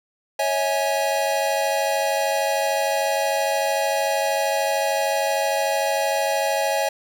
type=chord; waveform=square; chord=C# minor; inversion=none; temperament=equal with one note detuned; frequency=554.4 / 647.6 / 830.6 Hz; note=C#5 / E5 / G#5; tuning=0 / -31 / 0 cents; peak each=-25 dBFS; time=0.39-6.89 s; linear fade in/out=5 ms; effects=none